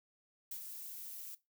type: noise with ADSR envelope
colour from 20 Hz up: violet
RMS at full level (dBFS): -42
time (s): 0.51-1.35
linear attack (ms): 6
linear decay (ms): 76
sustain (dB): -5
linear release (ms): 6
effects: noise-tail reverb RT60 0.2 s tail -17 dB re dry